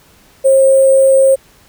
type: tone with sample-and-hold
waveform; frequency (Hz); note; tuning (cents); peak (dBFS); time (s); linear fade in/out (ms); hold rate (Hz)
sine; 536; C5; +42; -5; 0.44-1.36; 20; 8820
effects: pink hiss -47 dBFS RMS until 1.68 s